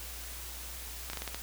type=slowing click train; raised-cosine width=0.2 ms; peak=-19 dBFS; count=6; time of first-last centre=1.1-1.346 s; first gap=33 ms; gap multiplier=1.2; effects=added 60 Hz sine -45 dBFS peak until 1.42 s + white hiss -44 dBFS RMS until 1.42 s